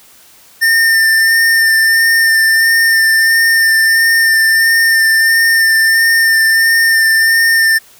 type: tone with vibrato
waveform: square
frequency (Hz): 1805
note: A6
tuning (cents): +44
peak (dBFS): -8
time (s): 0.61-7.79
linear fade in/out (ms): 20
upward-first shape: sine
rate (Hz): 1.5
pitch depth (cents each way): 16
effects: white hiss -43 dBFS RMS until 7.99 s